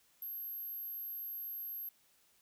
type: tone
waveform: sine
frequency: 12544 Hz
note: G9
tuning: in tune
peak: -40 dBFS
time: 0.22-1.89 s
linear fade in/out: 2 ms
effects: white hiss -70 dBFS RMS until 2.41 s